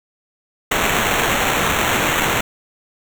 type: noise with sample-and-hold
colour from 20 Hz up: violet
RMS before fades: -18 dBFS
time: 0.71-2.41 s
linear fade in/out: 5 ms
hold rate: 4900 Hz
effects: none